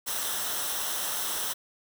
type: noise with comb filter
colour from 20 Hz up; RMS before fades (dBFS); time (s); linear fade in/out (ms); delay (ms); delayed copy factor
white; -31; 0.06-1.54; 20; 0.43; -0.6
effects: none